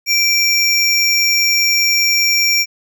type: tone pair together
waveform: square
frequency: 2340 / 5565 Hz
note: D7 / F8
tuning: -7 / -7 cents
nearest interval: octave + minor third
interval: 1500 cents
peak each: -15 dBFS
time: 0.06-2.66 s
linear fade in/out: 50 ms
effects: none